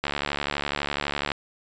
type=click train; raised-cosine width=0.3 ms; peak=-9 dBFS; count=93; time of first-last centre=0.04-1.318 s; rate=72 Hz; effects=resampled to 16000 Hz